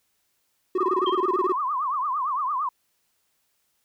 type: tone bursts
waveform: triangle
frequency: 370 Hz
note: F#4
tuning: in tune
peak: -18 dBFS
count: 15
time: 0.75-1.523 s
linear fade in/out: 5 ms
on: 31 ms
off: 22 ms
type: tone with vibrato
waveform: sine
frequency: 1108.7 Hz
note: C#6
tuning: in tune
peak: -23 dBFS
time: 0.78-2.69 s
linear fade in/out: 5 ms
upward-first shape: triangle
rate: 8.8 Hz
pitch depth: 220 cents each way
type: tone with exponential decay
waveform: sine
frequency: 3190 Hz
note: G7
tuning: 30 cents sharp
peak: -26 dBFS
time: 1.06-1.28 s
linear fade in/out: 5 ms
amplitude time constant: 46 ms
effects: white hiss -71 dBFS RMS until 3.84 s